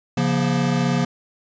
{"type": "chord", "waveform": "square", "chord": "Bb minor", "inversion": "first", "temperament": "equal with one note detuned", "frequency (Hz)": [138.59, 174.61, 238.7], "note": ["Db3", "F3", "Bb3"], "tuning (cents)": [0, 0, 41], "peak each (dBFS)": -23, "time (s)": [0.17, 1.05], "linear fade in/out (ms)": 5, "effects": ["resampled to 16000 Hz"]}